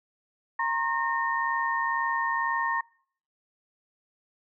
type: tone cluster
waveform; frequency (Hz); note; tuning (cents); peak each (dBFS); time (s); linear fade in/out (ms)
sine; 932 / 1074 / 1834; A#5 / C6 / A#6; -1 / +45 / -29; -29; 0.59-2.81; 5
effects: noise-tail reverb RT60 0.6 s tail -26 dB re dry